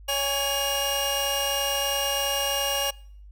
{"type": "tone cluster", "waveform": "sawtooth", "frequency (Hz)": [559, 824, 2838], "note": ["C#5", "G#5", "F7"], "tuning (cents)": [14, -14, 27], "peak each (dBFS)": [-25, -28, -23], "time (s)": [0.08, 2.91], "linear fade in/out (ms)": 10, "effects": ["noise-tail reverb RT60 0.6 s tail -24 dB re dry", "added 50 Hz sine -43 dBFS peak until 3.31 s"]}